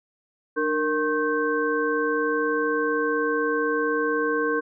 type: tone cluster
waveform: sine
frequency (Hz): 300.1 / 464.2 / 1077 / 1551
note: D4 / A#4 / C6 / G6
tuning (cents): +38 / -7 / +50 / -19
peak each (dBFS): -28 / -24 / -29 / -27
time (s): 0.56-4.61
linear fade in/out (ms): 20
effects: none